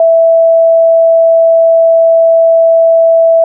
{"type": "tone", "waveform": "sine", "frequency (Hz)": 659.3, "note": "E5", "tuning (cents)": 0, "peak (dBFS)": -3, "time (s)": [0, 3.44], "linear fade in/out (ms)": 2, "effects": []}